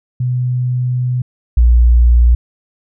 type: tone pair in turn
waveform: sine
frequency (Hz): 125.1 / 59.45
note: B2 / A#1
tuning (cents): +23 / +35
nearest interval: octave + minor second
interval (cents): 1288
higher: first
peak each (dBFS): -13 / -5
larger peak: second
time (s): 0.2-1.22 / 1.57-2.35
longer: first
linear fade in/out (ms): 5
effects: none